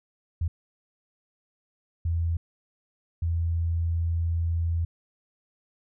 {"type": "tone bursts at uneven times", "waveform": "sine", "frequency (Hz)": 83.7, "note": "E2", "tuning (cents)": 27, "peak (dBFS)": -23, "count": 3, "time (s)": [[0.41, 0.48], [2.05, 2.37], [3.22, 4.85]], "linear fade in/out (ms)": 5, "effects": []}